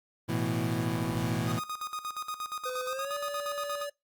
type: chord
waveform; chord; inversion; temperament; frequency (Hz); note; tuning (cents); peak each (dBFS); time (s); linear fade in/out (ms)
25% pulse; A suspended second; none; equal; 110 / 123.47 / 164.81; A2 / B2 / E3; 0 / 0 / 0; -29; 0.28-1.6; 20
type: tone with tremolo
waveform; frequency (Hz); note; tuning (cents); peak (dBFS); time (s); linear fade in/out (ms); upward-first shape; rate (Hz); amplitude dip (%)
45% pulse; 1241; D#6; -5; -33; 1.46-3.87; 50; square; 8.5; 75
type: tone with pitch glide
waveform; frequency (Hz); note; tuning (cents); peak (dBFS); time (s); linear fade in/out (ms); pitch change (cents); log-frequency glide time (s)
square; 507 to 575.7; B4 to D5; +45 to -35; -35; 2.65-3.9; 10; +220; 2.87-3.14
effects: noise-tail reverb RT60 0.2 s tail -24 dB re dry + Opus 32 kbps